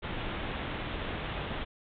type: low-pass noise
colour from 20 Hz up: pink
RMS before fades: -36 dBFS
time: 0.02-1.65 s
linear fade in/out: 20 ms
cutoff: 3700 Hz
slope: 96 dB/octave
effects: none